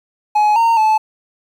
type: tone with pitch steps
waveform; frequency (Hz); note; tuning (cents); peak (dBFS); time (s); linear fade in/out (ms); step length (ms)
triangle; 843 / 919 / 869; G#5 / A#5 / A5; +26 / -25 / -22; -8; 0.35-0.98; 10; 210
effects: 8-bit